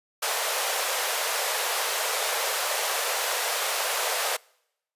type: high-pass noise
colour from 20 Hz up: pink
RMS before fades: -27 dBFS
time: 0.22-4.37 s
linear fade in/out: 10 ms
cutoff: 470 Hz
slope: 48 dB/octave
effects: noise-tail reverb RT60 0.8 s tail -26 dB re dry + resampled to 32000 Hz